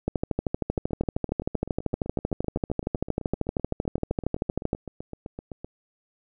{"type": "two click trains", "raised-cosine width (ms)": 2, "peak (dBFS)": [-22, -11], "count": [39, 61], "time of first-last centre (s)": [[0.78, 5.646], [0.08, 4.731]], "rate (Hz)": [7.81, 12.9], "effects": []}